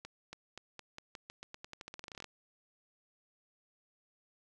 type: accelerating click train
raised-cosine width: 0.2 ms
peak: -28 dBFS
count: 23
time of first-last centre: 0.05-2.243 s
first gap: 280 ms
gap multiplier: 0.88
effects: none